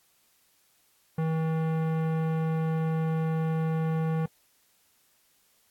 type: tone with tanh clipping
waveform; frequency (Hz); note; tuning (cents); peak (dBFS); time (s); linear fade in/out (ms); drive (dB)
sine; 160.4; E3; -47; -27; 1.18-4.26; 5; 18
effects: white hiss -66 dBFS RMS until 5.7 s + AAC 64 kbps

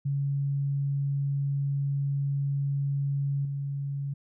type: tone with level steps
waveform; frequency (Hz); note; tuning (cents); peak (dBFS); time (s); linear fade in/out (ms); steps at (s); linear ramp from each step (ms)
sine; 140; C#3; +18; -25 / -29; 0.05-4.14; 10; 3.45; 2
effects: none

